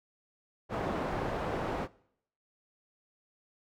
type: low-pass noise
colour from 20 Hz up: white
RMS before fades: -34 dBFS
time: 0.69-1.88 s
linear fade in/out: 50 ms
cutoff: 790 Hz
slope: 12 dB/octave
effects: noise-tail reverb RT60 0.7 s tail -22 dB re dry